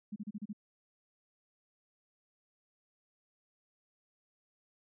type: tone bursts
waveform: sine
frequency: 208.5 Hz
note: G#3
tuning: 7 cents sharp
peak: -37 dBFS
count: 6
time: 0.12-0.531 s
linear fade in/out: 10 ms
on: 41 ms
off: 33 ms
effects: none